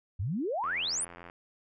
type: exponential sweep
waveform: sine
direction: up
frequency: 82.41 to 10548 Hz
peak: -29 dBFS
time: 0.19-1.05 s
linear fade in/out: 10 ms
type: click train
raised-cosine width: 0.5 ms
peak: -31 dBFS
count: 58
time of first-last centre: 0.64-1.299 s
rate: 86.5 Hz
effects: none